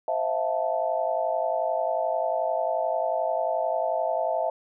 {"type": "chord", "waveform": "sine", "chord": "F major seventh", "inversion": "second", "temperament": "equal with one note detuned", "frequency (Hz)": [523.3, 647.2, 698.5, 880], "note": ["C5", "E5", "F5", "A5"], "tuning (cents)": [0, -32, 0, 0], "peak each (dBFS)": [-32, -26, -29, -31], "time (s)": [0.08, 4.5], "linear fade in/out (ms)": 2, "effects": []}